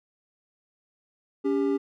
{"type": "tone pair together", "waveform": "triangle", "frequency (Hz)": [281.1, 397.5], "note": ["C#4", "G4"], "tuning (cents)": [24, 24], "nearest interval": "tritone", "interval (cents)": 600, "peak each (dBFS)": -23, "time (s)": [1.44, 1.78], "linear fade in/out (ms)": 20, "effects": []}